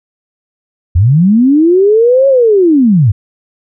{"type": "linear two-way sweep", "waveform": "sine", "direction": "up then down", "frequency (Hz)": [77.78, 554.4, 89.7], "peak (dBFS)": -4, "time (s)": [0.95, 3.12], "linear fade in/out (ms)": 10, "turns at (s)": 2.28, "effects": []}